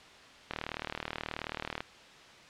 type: click train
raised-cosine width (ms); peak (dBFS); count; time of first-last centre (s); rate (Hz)
0.3; -18; 51; 0.51-1.805; 38.6
effects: white hiss -53 dBFS RMS until 2.49 s + low-pass 4000 Hz 12 dB/octave